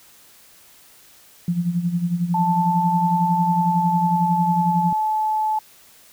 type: tone with tremolo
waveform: sine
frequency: 173.7 Hz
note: F3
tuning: 9 cents flat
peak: -16 dBFS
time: 1.48-4.93 s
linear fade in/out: 2 ms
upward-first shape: sine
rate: 11 Hz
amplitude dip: 70%
type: tone with pitch glide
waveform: sine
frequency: 880 to 864.9 Hz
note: A5 to A5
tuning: 0 to -30 cents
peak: -18 dBFS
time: 2.34-5.59 s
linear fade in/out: 5 ms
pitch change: -30 cents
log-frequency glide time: 3.38-4.77 s
effects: white hiss -50 dBFS RMS until 6.12 s

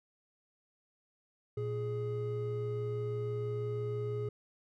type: tone pair together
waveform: triangle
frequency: 117.2 / 417.7 Hz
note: A#2 / G#4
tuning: +10 / +10 cents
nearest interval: octave + minor seventh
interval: 2200 cents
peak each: -34 / -34 dBFS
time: 1.57-4.29 s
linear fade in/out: 5 ms
effects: none

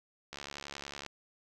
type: click train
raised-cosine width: 0.2 ms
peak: -24 dBFS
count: 53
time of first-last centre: 0.33-1.063 s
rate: 70.9 Hz
effects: none

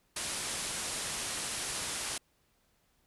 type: low-pass noise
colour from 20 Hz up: white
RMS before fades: -37 dBFS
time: 0.16-2.18 s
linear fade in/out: 5 ms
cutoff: 11000 Hz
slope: 96 dB/octave
effects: pink hiss -72 dBFS RMS until 3.06 s

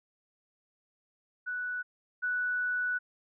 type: tone pair in turn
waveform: sine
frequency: 1480 / 1480 Hz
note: F#6 / F#6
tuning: 0 / 0 cents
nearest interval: unison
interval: 0 cents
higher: neither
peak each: -32 / -28 dBFS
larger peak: second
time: 1.46-1.83 / 2.22-2.99 s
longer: second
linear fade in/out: 20 ms
effects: none

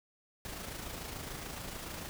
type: noise with amplitude modulation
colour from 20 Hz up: pink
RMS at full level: -41 dBFS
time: 0.45-2.09 s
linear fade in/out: 0 ms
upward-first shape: sine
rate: 26.9 Hz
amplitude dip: 40%
effects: none

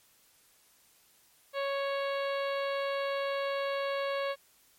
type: harmonic tone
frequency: 554.4 Hz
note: C#5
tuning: in tune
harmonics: 1 / 2 / 3 / 4 / 5 / 6 / 7 / 8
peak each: -31 / -37 / -41 / -43 / -45 / -47 / -48 / -49 dBFS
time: 1.53-4.36 s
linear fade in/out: 50 ms
effects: white hiss -64 dBFS RMS until 4.78 s + MP3 64 kbps

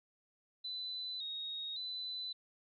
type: tone with vibrato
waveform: sine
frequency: 3877 Hz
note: B7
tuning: 33 cents flat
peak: -39 dBFS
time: 0.64-2.33 s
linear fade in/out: 10 ms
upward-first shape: square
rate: 0.89 Hz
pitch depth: 56 cents each way
effects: none

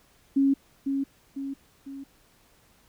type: tone with echo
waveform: sine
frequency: 274.4 Hz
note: C#4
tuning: 17 cents flat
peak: -18 dBFS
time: 0.36-0.54 s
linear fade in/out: 10 ms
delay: 500 ms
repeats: 3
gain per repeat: -6 dB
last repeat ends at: 2.04 s
effects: pink hiss -61 dBFS RMS until 2.88 s

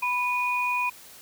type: tone pair together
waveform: sine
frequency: 987.8 / 2463 Hz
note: B5 / D#7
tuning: 0 / -18 cents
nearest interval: octave + major third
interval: 1582 cents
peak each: -26 dBFS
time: 0.02-0.9 s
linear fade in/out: 10 ms
effects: white hiss -48 dBFS RMS until 1.21 s

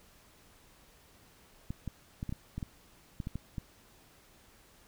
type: clicks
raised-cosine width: 5 ms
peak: -24 dBFS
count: 11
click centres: 1.705 / 1.877 / 2.229 / 2.293 / 2.325 / 2.58 / 2.628 / 3.202 / 3.271 / 3.356 / 3.582 s
effects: pink hiss -61 dBFS RMS until 4.87 s

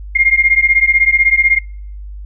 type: beating tone pair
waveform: sine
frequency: 2118 / 2134 Hz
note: C7 / C7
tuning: +21 / +34 cents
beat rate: 16 Hz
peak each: -11 dBFS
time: 0.15-1.59 s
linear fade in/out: 10 ms
effects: noise-tail reverb RT60 0.6 s tail -26 dB re dry + added 50 Hz sine -26 dBFS peak until 2.25 s

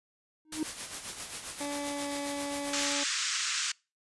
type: tone with exponential growth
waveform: triangle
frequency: 311.1 Hz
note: D#4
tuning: in tune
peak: -23 dBFS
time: 0.45-0.63 s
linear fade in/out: 2 ms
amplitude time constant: 38 ms
type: noise with tremolo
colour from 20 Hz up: white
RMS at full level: -37 dBFS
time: 0.52-2.93 s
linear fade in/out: 5 ms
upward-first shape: sine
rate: 7.5 Hz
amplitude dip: 55%
type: tone with pitch glide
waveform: 20% pulse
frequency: 287.3 to 284.7 Hz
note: D4 to C#4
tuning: -38 to +46 cents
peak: -29 dBFS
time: 1.6-3.04 s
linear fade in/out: 10 ms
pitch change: -16 cents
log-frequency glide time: 1.78-2.18 s
type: band-pass noise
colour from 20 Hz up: white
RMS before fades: -32 dBFS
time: 2.73-3.72 s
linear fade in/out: 5 ms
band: 1200 to 7800 Hz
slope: 48 dB/octave
effects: noise-tail reverb RT60 0.3 s tail -26 dB re dry + resampled to 24000 Hz

